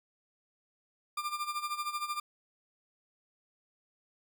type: tone with tremolo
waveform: 40% pulse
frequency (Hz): 1195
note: D6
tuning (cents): +30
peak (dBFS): -30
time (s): 1.17-2.2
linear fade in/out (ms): 5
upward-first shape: sine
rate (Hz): 13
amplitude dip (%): 75
effects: none